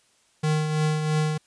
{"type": "tone with tremolo", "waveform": "square", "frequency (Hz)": 154.1, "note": "D#3", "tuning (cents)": -16, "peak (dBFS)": -20, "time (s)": [0.43, 1.38], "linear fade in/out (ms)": 10, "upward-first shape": "triangle", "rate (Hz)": 3, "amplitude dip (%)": 50, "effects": ["white hiss -63 dBFS RMS until 1.46 s", "resampled to 22050 Hz"]}